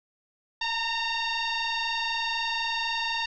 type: tone with frequency modulation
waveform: sine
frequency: 930 Hz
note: A#5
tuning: 4 cents flat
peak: -26 dBFS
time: 0.61-3.26 s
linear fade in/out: 5 ms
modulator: 918 Hz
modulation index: 4.1
effects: none